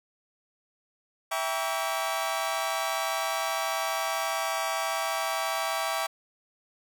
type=chord; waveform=sawtooth; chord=E diminished seventh; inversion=none; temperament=just; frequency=659.3 / 791.1 / 949.3 / 1139.2 Hz; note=E5 / G5 / Bb5 / Db6; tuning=0 / +16 / +31 / +47 cents; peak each=-28 / -29 / -33 / -29 dBFS; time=1.31-6.07 s; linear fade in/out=10 ms; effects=none